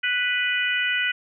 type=harmonic tone; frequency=493.9 Hz; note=B4; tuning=in tune; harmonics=3 / 4 / 5 / 6; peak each=-25 / -26 / -27 / -28 dBFS; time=0.03-1.12 s; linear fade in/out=10 ms; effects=none